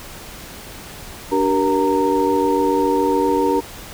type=tone cluster; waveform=sine; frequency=291.9 / 385.6 / 472.9 / 923 Hz; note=D4 / G4 / A#4 / A#5; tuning=-10 / -28 / +25 / -17 cents; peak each=-20 dBFS; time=1.31-3.61 s; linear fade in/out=20 ms; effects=pink hiss -36 dBFS RMS until 3.93 s